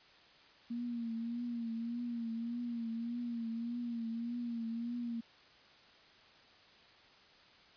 sine tone with vibrato, 234 Hz, A#3, 7 cents sharp, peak -36 dBFS, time 0.7-5.21 s, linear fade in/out 10 ms, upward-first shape triangle, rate 1.7 Hz, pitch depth 62 cents each way, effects white hiss -61 dBFS RMS until 7.76 s + resampled to 11025 Hz

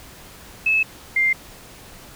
sine tone pair in turn, 2600 / 2101 Hz, E7 / C7, -24 / +7 cents, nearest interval major third, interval 369 cents, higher first, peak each -15 dBFS, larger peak neither, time 0.66-0.83 / 1.16-1.33 s, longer neither, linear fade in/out 5 ms, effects pink hiss -43 dBFS RMS until 2.15 s

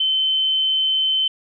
sine tone, 3072 Hz, G7, 36 cents flat, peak -16 dBFS, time 0-1.28 s, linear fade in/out 5 ms, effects none

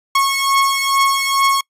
sawtooth beating tone pair, 1095 / 1097.3 Hz, C#6 / C#6, -22 / -18 cents, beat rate 2.3 Hz, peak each -12 / -14 dBFS, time 0.15-1.61 s, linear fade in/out 5 ms, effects noise-tail reverb RT60 0.1 s tail -26 dB re dry + resampled to 32000 Hz

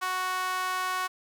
sawtooth tone with high-pass filter, 370 Hz, F#4, in tune, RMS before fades -30 dBFS, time 0.01-1.08 s, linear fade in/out 20 ms, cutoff 1100 Hz, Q 2.7, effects none

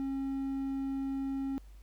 triangle tone, 271.1 Hz, C#4, 38 cents flat, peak -30 dBFS, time 0-1.58 s, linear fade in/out 0 ms, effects added 50 Hz sine -49 dBFS peak until 1.82 s + pink hiss -67 dBFS RMS until 1.82 s

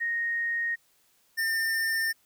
sine / square tone pair in turn, 1863 / 1803.7 Hz, A#6 / A6, -2 / +42 cents, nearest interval minor second, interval 56 cents, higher first, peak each -26 dBFS, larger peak neither, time 0-0.76 / 1.37-2.13 s, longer neither, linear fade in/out 20 ms, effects white hiss -66 dBFS RMS until 2.25 s

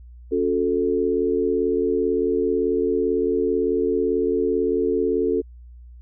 sine chord, F# minor, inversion second, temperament equal with one note detuned, 277.2 / 362 / 440 Hz, C#4 / F#4 / A4, 0 / -38 / 0 cents, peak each -25 / -23 / -21 dBFS, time 0.31-5.42 s, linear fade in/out 20 ms, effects added 60 Hz sine -40 dBFS peak until 6.01 s

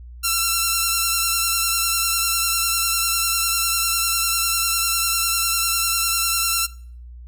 5% pulse tone with vibrato, 1353 Hz, E6, 45 cents sharp, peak -7 dBFS, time 0.23-6.67 s, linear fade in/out 20 ms, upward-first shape square, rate 10 Hz, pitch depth 18 cents each way, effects noise-tail reverb RT60 0.5 s tail -21 dB re dry + added 60 Hz sine -36 dBFS peak until 7.27 s

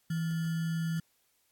sine tone with sample-and-hold, 163.9 Hz, E3, 10 cents flat, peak -29 dBFS, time 0.1-1 s, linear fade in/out 5 ms, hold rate 1575 Hz, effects white hiss -72 dBFS RMS until 1.51 s + AAC 64 kbps

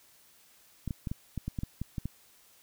clicks, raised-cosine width 5 ms, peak -21 dBFS, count 11, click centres 0.877 / 0.908 / 1.072 / 1.115 / 1.377 / 1.48 / 1.588 / 1.634 / 1.816 / 1.982 / 2.056 s, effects white hiss -61 dBFS RMS until 2.62 s

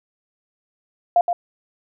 sine tone with echo, 698.5 Hz, F5, in tune, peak -11 dBFS, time 1.16-1.21 s, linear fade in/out 2 ms, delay 120 ms, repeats 1, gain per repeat -6 dB, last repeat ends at 1.33 s, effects none

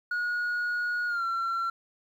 sine tone with pitch glide, 1448 to 1358.9 Hz, F#6 to F6, -38 to -48 cents, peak -24 dBFS, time 0.11-1.7 s, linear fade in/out 5 ms, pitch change -110 cents, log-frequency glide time 1.07-1.24 s, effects tanh soft clip ceiling -26 dBFS + 10-bit

